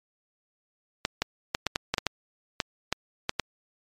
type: clicks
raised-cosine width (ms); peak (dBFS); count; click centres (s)
0.2; -7; 12; 1.051 / 1.22 / 1.549 / 1.667 / 1.759 / 1.94 / 1.982 / 2.067 / 2.602 / 2.926 / 3.294 / 3.397
effects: MP3 96 kbps